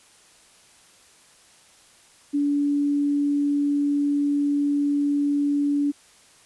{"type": "tone", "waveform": "sine", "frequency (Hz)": 287.4, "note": "D4", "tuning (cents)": -37, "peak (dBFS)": -19, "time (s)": [2.33, 5.92], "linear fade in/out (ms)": 20, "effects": ["white hiss -54 dBFS RMS until 6.45 s", "resampled to 24000 Hz"]}